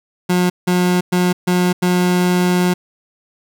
30% pulse tone bursts at uneven times, 179.5 Hz, F3, 48 cents sharp, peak -10 dBFS, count 5, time 0.29-0.5 / 0.67-1.01 / 1.12-1.33 / 1.47-1.73 / 1.82-2.74 s, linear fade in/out 10 ms, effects none

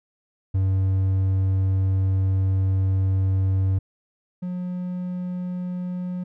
triangle tone pair in turn, 95.4 / 180.09 Hz, G2 / F#3, -47 / -47 cents, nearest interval major seventh, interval 1100 cents, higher second, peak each -16 / -24 dBFS, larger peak first, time 0.54-3.79 / 4.42-6.24 s, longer first, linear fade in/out 10 ms, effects none

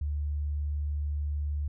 sine tone, 73.42 Hz, D2, in tune, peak -28 dBFS, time 0.01-1.68 s, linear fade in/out 5 ms, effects none

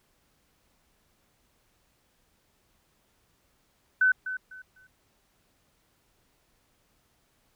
sine tone with echo, 1513 Hz, F#6, 38 cents sharp, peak -18 dBFS, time 4.01-4.12 s, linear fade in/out 5 ms, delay 250 ms, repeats 3, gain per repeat -12 dB, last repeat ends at 4.87 s, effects pink hiss -69 dBFS RMS until 7.55 s

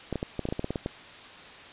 clicks, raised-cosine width 2 ms, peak -16 dBFS, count 12, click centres 0.127 / 0.157 / 0.229 / 0.393 / 0.454 / 0.488 / 0.525 / 0.594 / 0.644 / 0.706 / 0.758 / 0.861 s, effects white hiss -46 dBFS RMS until 1.72 s + resampled to 8000 Hz

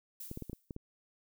violet noise with exponential decay, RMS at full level -43 dBFS, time 0.2-0.76 s, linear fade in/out 5 ms, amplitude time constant 120 ms
clicks, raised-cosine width 3 ms, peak -28 dBFS, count 7, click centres 0.314 / 0.374 / 0.423 / 0.497 / 0.531 / 0.708 / 0.764 s
effects none

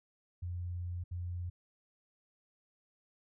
sine tone bursts at uneven times, 88.2 Hz, F2, 18 cents sharp, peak -36 dBFS, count 2, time 0.42-1.04 / 1.11-1.5 s, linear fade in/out 10 ms, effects none

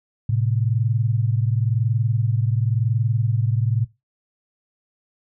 sine tone pair together, 110 / 130.95 Hz, A2 / C3, 0 / +2 cents, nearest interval minor third, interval 302 cents, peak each -19 / -22 dBFS, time 0.29-3.85 s, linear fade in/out 5 ms, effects noise-tail reverb RT60 0.2 s tail -17 dB re dry

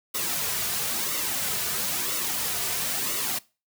white noise with flanger, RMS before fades -28 dBFS, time 0.14-3.39 s, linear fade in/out 10 ms, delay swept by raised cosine 1.2 to 3.8 ms, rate 1 Hz, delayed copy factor -0.6, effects noise-tail reverb RT60 0.3 s tail -21 dB re dry

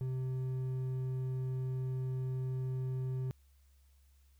sine tone with hard clipping, 129.5 Hz, C3, 17 cents flat, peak -35 dBFS, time 0.01-3.31 s, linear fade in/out 0 ms, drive 5 dB, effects added 68 Hz sine -62 dBFS peak until 4.39 s + white hiss -75 dBFS RMS until 4.39 s

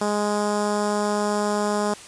10% pulse tone with notch filter, 207.7 Hz, G#3, in tune, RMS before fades -23 dBFS, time 0.01-1.94 s, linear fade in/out 5 ms, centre 2800 Hz, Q 0.68, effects white hiss -42 dBFS RMS until 2.07 s + resampled to 22050 Hz

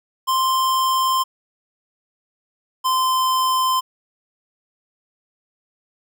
square tone pair in turn, 1046.5 / 1035.1 Hz, C6 / C6, 0 / -19 cents, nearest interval unison, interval 19 cents, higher first, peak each -17 dBFS, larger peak neither, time 0.27-1.24 / 2.84-3.81 s, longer neither, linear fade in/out 20 ms, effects none

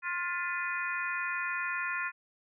harmonic tone with a mistuned harmonic, 352.8 Hz, F4, 18 cents sharp, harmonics 3 / 4 / 5 / 6 / 7, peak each -38 / -36 / -36 / -41 / -38 dBFS, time 0.02-2.12 s, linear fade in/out 50 ms, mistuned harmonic 6, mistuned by -78 cents, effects none

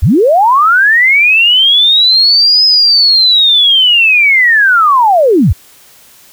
sine linear two-way sweep, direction up then down, 51.3 to 5110 to 51.3 Hz, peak -4 dBFS, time 0.02-5.53 s, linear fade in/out 10 ms, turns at 2.65 s, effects white hiss -41 dBFS RMS until 6.32 s

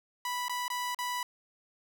sawtooth tone with dropouts, 986 Hz, B5, 3 cents flat, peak -28 dBFS, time 0.25-1.23 s, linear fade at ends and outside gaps 2 ms, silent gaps 0.483-0.495 / 0.681-0.701 / 0.947-0.988 s, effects none

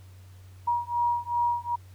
sine beating tone pair, 953 / 955.6 Hz, A#5 / A#5, +38 / +43 cents, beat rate 2.6 Hz, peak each -27 dBFS, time 0.67-1.76 s, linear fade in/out 10 ms, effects added 93 Hz sine -46 dBFS peak until 1.94 s + pink hiss -60 dBFS RMS until 1.94 s

